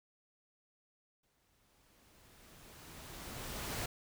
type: noise with exponential growth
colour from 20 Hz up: pink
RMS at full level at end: -38 dBFS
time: 1.23-3.86 s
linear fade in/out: 5 ms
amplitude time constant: 570 ms
effects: none